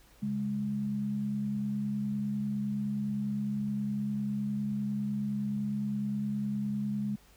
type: tone pair together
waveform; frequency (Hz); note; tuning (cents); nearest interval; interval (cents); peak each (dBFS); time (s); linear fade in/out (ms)
sine; 137.3 / 207.1; C#3 / G#3; -16 / -5; perfect fifth; 711; -38 / -30; 0.22-7.16; 10
effects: added 50 Hz sine -62 dBFS peak until 7.36 s + pink hiss -61 dBFS RMS until 7.36 s